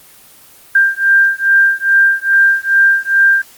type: beating tone pair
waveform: sine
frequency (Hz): 1587 / 1589.4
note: G6 / G6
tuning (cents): +21 / +23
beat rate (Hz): 2.4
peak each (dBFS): -11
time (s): 0.75-3.42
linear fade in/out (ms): 5
effects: white hiss -42 dBFS RMS until 3.57 s + Opus 24 kbps